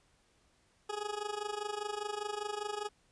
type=tone with amplitude modulation; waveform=20% pulse; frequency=417.4 Hz; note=G#4; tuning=9 cents sharp; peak=-28 dBFS; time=0.89-2.89 s; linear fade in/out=10 ms; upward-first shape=sine; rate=25 Hz; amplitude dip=80%; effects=pink hiss -70 dBFS RMS until 3.11 s + resampled to 22050 Hz